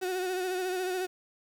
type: tone with vibrato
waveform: 35% pulse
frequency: 368.2 Hz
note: F#4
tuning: 8 cents flat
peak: -28 dBFS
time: 0.01-1.07 s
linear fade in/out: 20 ms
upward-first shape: sine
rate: 14 Hz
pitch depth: 42 cents each way
effects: 9-bit